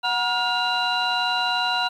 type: tone cluster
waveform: sine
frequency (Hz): 737 / 958 / 1425 / 2801 / 3967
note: F#5 / A#5 / F6 / F7 / B7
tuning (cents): -7 / +47 / +34 / +4 / +7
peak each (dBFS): -26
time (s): 0.03-1.89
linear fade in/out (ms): 20
effects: tanh soft clip ceiling -13 dBFS + 9-bit